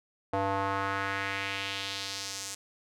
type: tone with band-pass filter sweep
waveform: square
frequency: 98 Hz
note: G2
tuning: in tune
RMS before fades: -33 dBFS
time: 0.33-2.55 s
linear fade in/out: 5 ms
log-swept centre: 740 to 7300 Hz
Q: 1.8
effects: none